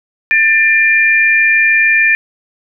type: tone pair together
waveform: sine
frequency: 1783.3 / 2388 Hz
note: A6 / D7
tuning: +23 / +28 cents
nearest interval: perfect fourth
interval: 505 cents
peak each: -10 dBFS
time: 0.31-2.15 s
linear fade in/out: 0 ms
effects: none